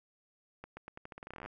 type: accelerating click train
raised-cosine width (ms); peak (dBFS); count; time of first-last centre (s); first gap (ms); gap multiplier
0.5; -30; 19; 0.64-1.46; 130; 0.85
effects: none